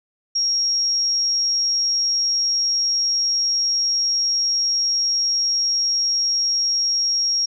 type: tone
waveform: sine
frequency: 5590 Hz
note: F8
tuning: 1 cent sharp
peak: -17 dBFS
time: 0.35-7.46 s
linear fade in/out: 10 ms
effects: none